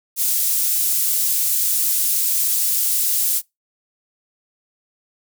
pink high-pass noise, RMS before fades -19 dBFS, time 0.16-3.42 s, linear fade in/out 50 ms, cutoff 10000 Hz, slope 12 dB/octave, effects noise-tail reverb RT60 0.2 s tail -25 dB re dry

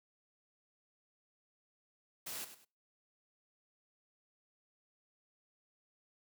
white noise with echo, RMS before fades -43 dBFS, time 2.26-2.45 s, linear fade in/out 10 ms, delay 100 ms, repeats 2, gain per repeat -11 dB, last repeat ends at 2.65 s, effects noise-tail reverb RT60 0.4 s tail -26 dB re dry + high-pass 100 Hz 12 dB/octave

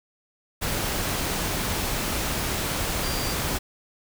sine tone in noise, 4730 Hz, D8, 12 cents sharp, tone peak -35 dBFS, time 3.02-3.34 s, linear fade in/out 20 ms, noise pink, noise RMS -27 dBFS, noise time 0.61-3.59 s, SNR -11 dB, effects none

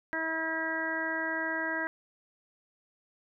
harmonic tone, 322.5 Hz, E4, 38 cents flat, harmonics 1 / 2 / 3 / 4 / 5 / 6, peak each -38 / -38 / -39 / -44 / -33 / -36 dBFS, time 0.13-1.87 s, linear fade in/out 0 ms, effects none

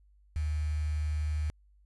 sine tone with quantisation, 76 Hz, D#2, 40 cents flat, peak -28 dBFS, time 0.36-1.5 s, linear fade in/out 0 ms, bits 8, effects added 50 Hz sine -59 dBFS peak until 1.85 s + resampled to 24000 Hz

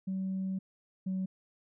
sine tone pair in turn, 190 / 188.25 Hz, F#3 / F#3, +46 / +30 cents, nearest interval unison, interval 16 cents, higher first, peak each -30 / -29 dBFS, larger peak second, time 0.07-0.59 / 1.06-1.26 s, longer first, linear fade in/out 10 ms, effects tanh soft clip ceiling -28 dBFS

